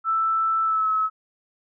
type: tone with pitch glide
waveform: sine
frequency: 1323 to 1290.5 Hz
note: E6 to E6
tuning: +6 to -37 cents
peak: -19 dBFS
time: 0.04-1.1 s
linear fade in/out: 50 ms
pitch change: -43 cents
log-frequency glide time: 0.63-0.89 s
effects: none